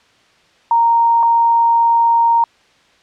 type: tone pair in turn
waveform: sine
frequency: 929 / 929 Hz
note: A#5 / A#5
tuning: -6 / -6 cents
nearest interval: unison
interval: 0 cents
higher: neither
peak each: -9 dBFS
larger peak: neither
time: 0.71-1.23 / 1.23-2.44 s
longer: second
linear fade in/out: 2 ms
effects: white hiss -52 dBFS RMS until 3.02 s + low-pass 4000 Hz 12 dB/octave